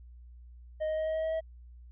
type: tone with pitch steps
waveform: triangle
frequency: 622 / 625.6 / 629.2 / 632.9 / 636.5 / 640.2 / 643.9 Hz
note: D#5 / D#5 / D#5 / D#5 / D#5 / D#5 / E5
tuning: -1 / +9 / +19 / +29 / +39 / +49 / -41 cents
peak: -27 dBFS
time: 0.8-1.409 s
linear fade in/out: 20 ms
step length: 87 ms
effects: added 60 Hz sine -48 dBFS peak until 1.91 s + resampled to 8000 Hz